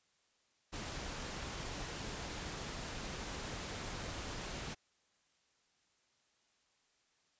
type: noise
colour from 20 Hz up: pink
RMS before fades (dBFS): -43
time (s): 0.72-4.75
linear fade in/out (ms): 20
effects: white hiss -75 dBFS RMS until 7.39 s + resampled to 16000 Hz